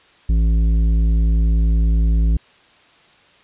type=tone with tanh clipping; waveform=sine; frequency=55.2 Hz; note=A1; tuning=6 cents sharp; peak=-14 dBFS; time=0.29-2.37 s; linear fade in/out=5 ms; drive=10 dB; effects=white hiss -51 dBFS RMS until 3.43 s + resampled to 8000 Hz